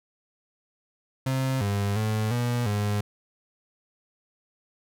35% pulse tone with pitch steps, 132.1 / 100.8 / 108.4 / 120.9 / 103.4 Hz, C3 / G2 / A2 / B2 / G#2, +17 / +49 / -25 / -36 / -7 cents, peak -22 dBFS, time 1.26-3.01 s, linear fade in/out 5 ms, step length 350 ms, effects none

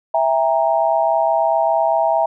sine chord, E diminished, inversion none, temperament equal with one note detuned, 659.3 / 804.2 / 932.3 Hz, E5 / G5 / Bb5, 0 / +44 / 0 cents, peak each -16 / -19 / -20 dBFS, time 0.14-2.26 s, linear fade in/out 5 ms, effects none

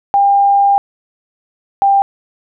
sine tone pair in turn, 800 / 792.6 Hz, G5 / G5, +35 / +19 cents, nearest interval unison, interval 16 cents, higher first, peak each -7 dBFS, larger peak neither, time 0.14-0.78 / 1.82-2.02 s, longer first, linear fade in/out 0 ms, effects none

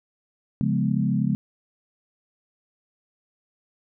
sine chord, C# dominant seventh, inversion none, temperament equal, 138.59 / 174.61 / 207.7 / 246.9 Hz, C#3 / E#3 / G#3 / B3, 0 / 0 / 0 / 0 cents, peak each -25 / -26 / -24 / -28 dBFS, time 0.61-1.35 s, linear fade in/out 0 ms, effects none

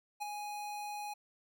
square tone with ADSR envelope, 830.6 Hz, G#5, in tune, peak -35 dBFS, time 0.2-1.14 s, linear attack 23 ms, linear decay 14 ms, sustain -5 dB, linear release 10 ms, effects none

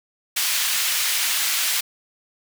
pink high-pass noise, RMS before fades -22 dBFS, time 0.36-1.81 s, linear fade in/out 10 ms, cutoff 2200 Hz, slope 12 dB/octave, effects none

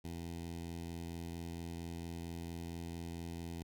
15% pulse tone with notch filter, 84.4 Hz, E2, 41 cents sharp, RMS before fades -44 dBFS, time 0.04-3.63 s, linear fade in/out 10 ms, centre 1300 Hz, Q 1, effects none

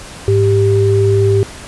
sine tone pair together, 104.12 / 393.1 Hz, G#2 / G4, +5 / +5 cents, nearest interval octave + major seventh, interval 2300 cents, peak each -11 dBFS, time 0.28-1.43 s, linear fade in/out 0 ms, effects pink hiss -32 dBFS RMS until 1.67 s + resampled to 24000 Hz

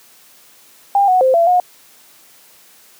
sine tone with pitch steps, 800 / 738 / 521 / 676 / 721 Hz, G5 / F#5 / C5 / E5 / F#5, +35 / -5 / -7 / +43 / -45 cents, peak -9 dBFS, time 0.95-1.6 s, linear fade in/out 2 ms, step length 130 ms, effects white hiss -47 dBFS RMS until 2.99 s + high-pass 150 Hz 12 dB/octave

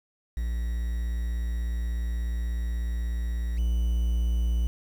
triangle tone with level steps, 58.27 Hz, A#1, in tune, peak -24 / -20 dBFS, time 0.37-4.67 s, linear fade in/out 0 ms, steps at 3.57 s, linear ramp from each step 20 ms, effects 8-bit

